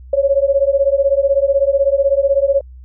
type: beating tone pair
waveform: sine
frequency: 546 / 562 Hz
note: C#5 / C#5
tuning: -26 / +24 cents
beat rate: 16 Hz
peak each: -14 dBFS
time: 0.13-2.61 s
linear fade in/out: 5 ms
effects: added 63 Hz sine -34 dBFS peak until 2.84 s